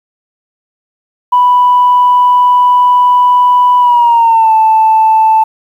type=tone with pitch glide; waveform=sine; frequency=987.8 to 880 Hz; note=B5 to A5; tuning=0 to 0 cents; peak=-3 dBFS; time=1.32-5.44 s; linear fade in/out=10 ms; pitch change=-200 cents; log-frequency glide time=3.79-4.53 s; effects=tanh soft clip ceiling 0 dBFS + 7-bit